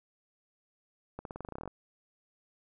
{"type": "accelerating click train", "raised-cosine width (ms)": 1, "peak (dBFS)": -26, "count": 14, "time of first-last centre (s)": [1.19, 1.677], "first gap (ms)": 62, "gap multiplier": 0.91, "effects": []}